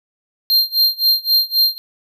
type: tone with tremolo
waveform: square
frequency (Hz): 4186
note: C8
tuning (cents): 0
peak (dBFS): -10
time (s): 0.5-1.78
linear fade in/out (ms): 0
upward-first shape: sine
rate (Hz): 3.8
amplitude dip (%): 95
effects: none